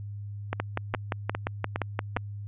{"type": "two click trains", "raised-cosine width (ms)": 0.5, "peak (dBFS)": [-13, -12], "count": [5, 10], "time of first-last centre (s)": [[0.53, 2.169], [0.6, 2.165]], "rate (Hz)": [2.44, 5.75], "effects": ["added 102 Hz sine -35 dBFS peak until 2.47 s", "resampled to 8000 Hz"]}